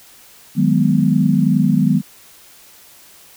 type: chord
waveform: sine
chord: G# minor seventh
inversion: second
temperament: equal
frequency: 155.56 / 185 / 207.7 / 246.9 Hz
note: D#3 / F#3 / G#3 / B3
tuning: 0 / 0 / 0 / 0 cents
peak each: -17 dBFS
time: 0.55-2.02 s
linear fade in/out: 50 ms
effects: white hiss -45 dBFS RMS until 3.36 s